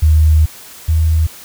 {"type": "tone pair in turn", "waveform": "sine", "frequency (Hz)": [77.7, 79.84], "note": ["D#2", "D#2"], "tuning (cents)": [-2, 45], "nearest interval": "unison", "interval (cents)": 47, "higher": "second", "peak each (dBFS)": [-6, -9], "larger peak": "first", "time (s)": [[0.02, 0.46], [0.88, 1.27]], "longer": "first", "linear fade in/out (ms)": 10, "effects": ["white hiss -36 dBFS RMS until 1.44 s"]}